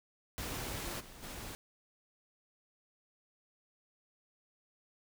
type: noise with level steps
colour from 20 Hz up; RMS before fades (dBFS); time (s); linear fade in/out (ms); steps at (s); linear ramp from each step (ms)
pink; -40 / -53 / -45; 0.38-1.55; 0; 0.99 / 1.22; 20
effects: none